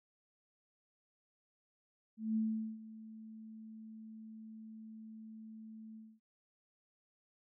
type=tone with ADSR envelope; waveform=sine; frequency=220 Hz; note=A3; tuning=in tune; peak=-30 dBFS; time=2.17-6.2 s; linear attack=190 ms; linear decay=420 ms; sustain=-18 dB; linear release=240 ms; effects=none